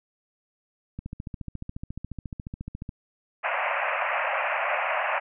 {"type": "click train", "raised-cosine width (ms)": 5, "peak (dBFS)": -22, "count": 28, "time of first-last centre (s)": [0.99, 2.891], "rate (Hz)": 14.2}
{"type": "band-pass noise", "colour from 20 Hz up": "pink", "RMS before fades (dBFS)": -27, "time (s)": [3.43, 5.2], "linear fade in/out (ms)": 20, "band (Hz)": [550, 2700], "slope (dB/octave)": 96}
{"effects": []}